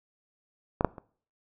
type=clicks; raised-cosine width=1 ms; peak=-11 / -6 / -27 dBFS; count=3; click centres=0.809 / 0.847 / 0.982 s; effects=noise-tail reverb RT60 0.5 s tail -23 dB re dry